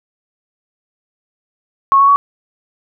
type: tone with pitch steps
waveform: sine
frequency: 1096 / 1110.7 / 1125.5 Hz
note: C#6 / C#6 / C#6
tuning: -20 / +3 / +26 cents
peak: -6 dBFS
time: 1.92-2.16 s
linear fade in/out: 0 ms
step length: 80 ms
effects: none